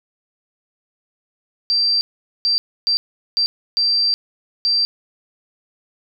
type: tone bursts at uneven times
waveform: sine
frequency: 4699 Hz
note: D8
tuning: in tune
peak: -14 dBFS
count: 6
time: 1.7-2.01 / 2.45-2.58 / 2.87-2.97 / 3.37-3.46 / 3.77-4.14 / 4.65-4.85 s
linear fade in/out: 0 ms
effects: none